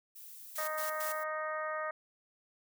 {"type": "noise", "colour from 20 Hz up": "violet", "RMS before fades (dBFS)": -50, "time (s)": [0.15, 1.24], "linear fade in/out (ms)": 10}
{"type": "noise bursts", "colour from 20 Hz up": "blue", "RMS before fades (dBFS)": -40, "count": 3, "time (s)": [0.55, 1.126], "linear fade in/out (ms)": 10, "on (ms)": 130, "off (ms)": 93}
{"type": "harmonic tone", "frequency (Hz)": 310.2, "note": "D#4", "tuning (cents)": -5, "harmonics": [2, 3, 4, 5, 6, 7], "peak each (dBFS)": [-38, -47, -38, -46, -42, -53], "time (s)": [0.58, 1.91], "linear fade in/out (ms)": 5}
{"effects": []}